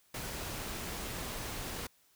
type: noise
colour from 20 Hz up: pink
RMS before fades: -40 dBFS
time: 0.14-1.87 s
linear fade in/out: 5 ms
effects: white hiss -68 dBFS RMS until 2.15 s